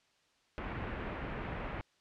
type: low-pass noise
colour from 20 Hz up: pink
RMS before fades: -40 dBFS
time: 0.58-1.81 s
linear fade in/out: 0 ms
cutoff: 2400 Hz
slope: 24 dB/octave
effects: white hiss -71 dBFS RMS until 2 s + low-pass 5000 Hz 12 dB/octave